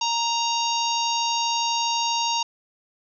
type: harmonic tone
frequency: 932.3 Hz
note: A#5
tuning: in tune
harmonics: 1 / 3 / 4 / 5 / 6 / 7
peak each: -24 / -29 / -30 / -31 / -32 / -32 dBFS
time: 0.01-2.43 s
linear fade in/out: 5 ms
effects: none